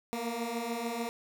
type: beating tone pair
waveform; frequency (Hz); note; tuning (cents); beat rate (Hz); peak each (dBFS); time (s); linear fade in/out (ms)
15% pulse; 228.8 / 235.6; A#3 / A#3; -32 / +19; 6.8; -32 / -28; 0.13-1.09; 0
effects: none